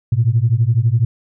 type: beating tone pair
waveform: sine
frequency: 110 / 122 Hz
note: A2 / B2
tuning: 0 / -21 cents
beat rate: 12 Hz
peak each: -14 dBFS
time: 0.12-1.05 s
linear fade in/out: 5 ms
effects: tanh soft clip ceiling -4 dBFS